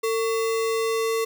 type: tone with sample-and-hold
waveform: sine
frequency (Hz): 450.4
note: A4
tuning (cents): +40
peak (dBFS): -21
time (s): 0.03-1.25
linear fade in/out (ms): 10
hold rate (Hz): 1575
effects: none